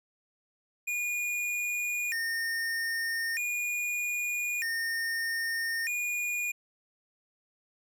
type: tone with vibrato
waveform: square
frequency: 2112 Hz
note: C7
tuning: 16 cents sharp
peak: -30 dBFS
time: 0.87-6.52 s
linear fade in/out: 10 ms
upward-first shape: square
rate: 0.4 Hz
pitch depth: 250 cents each way
effects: none